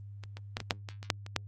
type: clicks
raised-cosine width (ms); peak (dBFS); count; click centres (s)
0.2; -28 / -26 / -15 / -20 / -8 / -23 / -26 / -8 / -27 / -10; 10; 0.237 / 0.37 / 0.569 / 0.603 / 0.708 / 0.888 / 1.029 / 1.102 / 1.264 / 1.363
effects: added 101 Hz sine -43 dBFS peak until 1.47 s + Opus 32 kbps